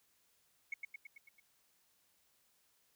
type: tone with echo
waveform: sine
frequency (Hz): 2199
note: C#7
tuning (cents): -14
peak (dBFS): -35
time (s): 0.72-0.74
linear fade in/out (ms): 5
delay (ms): 110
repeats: 6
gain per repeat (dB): -4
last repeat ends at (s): 1.4
effects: tanh soft clip ceiling -34 dBFS + white hiss -74 dBFS RMS until 2.95 s